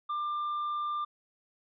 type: tone with tanh clipping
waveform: sine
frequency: 1192 Hz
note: D6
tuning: 25 cents sharp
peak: -31 dBFS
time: 0.09-1.05 s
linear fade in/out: 10 ms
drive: 3 dB
effects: resampled to 11025 Hz